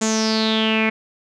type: tone with low-pass filter sweep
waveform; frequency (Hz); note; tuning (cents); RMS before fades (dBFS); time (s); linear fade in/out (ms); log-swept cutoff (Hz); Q
sawtooth; 220; A3; 0; -19; 0.01-0.9; 10; 7200 to 2200; 7.5
effects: none